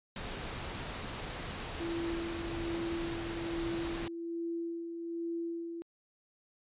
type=noise; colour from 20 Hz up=pink; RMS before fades=-40 dBFS; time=0.16-4.08 s; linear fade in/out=2 ms
type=tone with tremolo; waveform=sine; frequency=336.4 Hz; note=E4; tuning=35 cents sharp; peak=-33 dBFS; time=1.8-5.82 s; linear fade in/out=0 ms; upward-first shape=sine; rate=1.2 Hz; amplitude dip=45%
effects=resampled to 8000 Hz